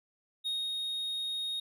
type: tone with ADSR envelope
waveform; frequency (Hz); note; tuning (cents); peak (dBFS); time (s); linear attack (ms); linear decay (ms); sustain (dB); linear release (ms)
triangle; 3729; A#7; 0; -29; 0.44-1.6; 27; 230; -2; 5
effects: none